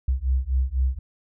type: beating tone pair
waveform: sine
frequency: 63 / 67 Hz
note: B1 / C2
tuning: +35 / +42 cents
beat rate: 4 Hz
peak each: -23 dBFS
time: 0.08-0.99 s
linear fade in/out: 5 ms
effects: none